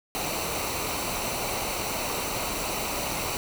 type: noise with comb filter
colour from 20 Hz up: pink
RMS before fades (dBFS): -30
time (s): 0.15-3.37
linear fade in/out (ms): 0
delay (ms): 0.59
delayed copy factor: -0.6
effects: none